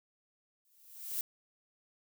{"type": "noise with exponential growth", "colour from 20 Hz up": "violet", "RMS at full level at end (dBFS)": -33, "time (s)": [0.65, 1.21], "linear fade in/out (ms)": 1, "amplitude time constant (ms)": 120, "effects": []}